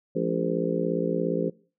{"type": "harmonic tone with a mistuned harmonic", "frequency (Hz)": 57.2, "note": "A#1", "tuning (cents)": -32, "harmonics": [3, 4, 5, 6, 7, 8, 9], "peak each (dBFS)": [-30, -33, -31, -35, -30, -31, -31], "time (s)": [0.15, 1.5], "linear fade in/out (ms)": 10, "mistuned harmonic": 4, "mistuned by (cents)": -110, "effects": ["noise-tail reverb RT60 0.4 s tail -22 dB re dry"]}